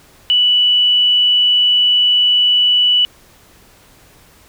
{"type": "tone", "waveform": "sine", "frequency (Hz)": 2960, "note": "F#7", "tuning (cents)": 0, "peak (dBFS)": -9, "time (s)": [0.3, 3.05], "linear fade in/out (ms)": 0, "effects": ["pink hiss -47 dBFS RMS until 4.48 s"]}